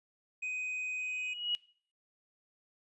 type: tone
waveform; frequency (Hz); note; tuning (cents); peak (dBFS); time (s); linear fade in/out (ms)
triangle; 2505; D#7; +11; -33; 0.42-1.34; 10
type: tone with exponential growth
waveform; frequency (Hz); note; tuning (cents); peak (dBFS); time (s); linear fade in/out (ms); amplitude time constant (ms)
sine; 2906; F#7; -32; -28; 0.99-1.55; 0; 120
effects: noise-tail reverb RT60 0.5 s tail -21 dB re dry + resampled to 24000 Hz